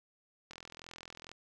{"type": "click train", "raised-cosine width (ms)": 0.2, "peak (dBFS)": -30, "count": 35, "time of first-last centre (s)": [0.51, 1.316], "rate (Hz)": 42.2, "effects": []}